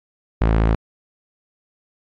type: tone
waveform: sawtooth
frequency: 55 Hz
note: A1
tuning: in tune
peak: -10 dBFS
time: 0.41-0.75 s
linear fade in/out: 5 ms
effects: low-pass 2000 Hz 12 dB/octave + AAC 48 kbps